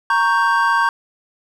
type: chord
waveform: triangle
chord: G diminished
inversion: first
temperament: equal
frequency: 932.3 / 1108.7 / 1568 Hz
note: Bb5 / Db6 / G6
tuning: 0 / 0 / 0 cents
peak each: -16 dBFS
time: 0.1-0.89 s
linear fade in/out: 2 ms
effects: none